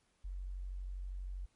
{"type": "tone", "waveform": "sine", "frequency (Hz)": 46.25, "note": "F#1", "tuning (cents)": 0, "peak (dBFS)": -39, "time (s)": [0.24, 1.46], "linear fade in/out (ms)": 10, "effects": ["pink hiss -75 dBFS RMS until 1.55 s", "MP3 48 kbps"]}